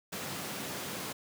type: high-pass noise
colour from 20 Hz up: pink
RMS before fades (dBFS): -39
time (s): 0.12-1.13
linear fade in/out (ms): 10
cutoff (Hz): 120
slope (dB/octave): 24
effects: none